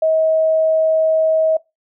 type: tone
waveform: sine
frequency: 637 Hz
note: D#5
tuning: 41 cents sharp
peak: -12 dBFS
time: 0.02-1.57 s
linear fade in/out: 5 ms
effects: noise-tail reverb RT60 0.2 s tail -20 dB re dry